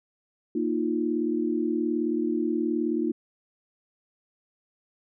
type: chord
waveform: sine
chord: Bb suspended fourth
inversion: none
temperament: just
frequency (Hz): 233.1 / 310.8 / 349.6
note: Bb3 / Eb4 / F4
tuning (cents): 0 / -2 / +2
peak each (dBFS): -29 / -27 / -28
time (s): 0.55-3.12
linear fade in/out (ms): 5
effects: none